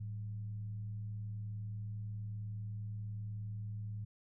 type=tone with frequency modulation; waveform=sine; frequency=105.9 Hz; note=G#2; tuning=34 cents sharp; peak=-39 dBFS; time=0-4.05 s; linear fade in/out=10 ms; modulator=81.1 Hz; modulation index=0.29; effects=none